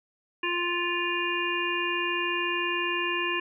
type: harmonic tone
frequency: 349.2 Hz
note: F4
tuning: in tune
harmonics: 1 / 3 / 5 / 7 / 8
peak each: -32 / -32 / -32 / -32 / -32 dBFS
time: 0.43-3.4 s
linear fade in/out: 5 ms
effects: none